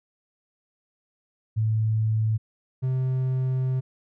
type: tone pair in turn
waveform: sine / triangle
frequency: 109.8 / 129.73 Hz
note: A2 / C3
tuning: -3 / -14 cents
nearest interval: minor third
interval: 289 cents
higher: second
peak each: -20 dBFS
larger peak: neither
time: 1.56-2.38 / 2.82-3.81 s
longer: second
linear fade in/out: 20 ms
effects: none